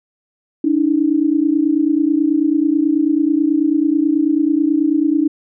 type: tone pair together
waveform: sine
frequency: 288.6 / 317.8 Hz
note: D4 / D#4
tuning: -30 / +37 cents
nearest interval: major second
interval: 167 cents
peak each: -15 dBFS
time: 0.64-5.28 s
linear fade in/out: 5 ms
effects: none